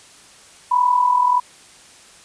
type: tone with amplitude modulation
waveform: sine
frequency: 987.8 Hz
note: B5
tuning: in tune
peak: -10 dBFS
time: 0.71-1.4 s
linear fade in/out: 10 ms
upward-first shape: sine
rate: 41.1 Hz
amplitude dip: 65%
effects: white hiss -46 dBFS RMS until 2.24 s + resampled to 22050 Hz